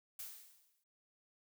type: noise with exponential decay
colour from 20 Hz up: blue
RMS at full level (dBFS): -44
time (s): 0.19-0.84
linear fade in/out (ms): 5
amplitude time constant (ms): 140
effects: noise-tail reverb RT60 0.4 s tail -23 dB re dry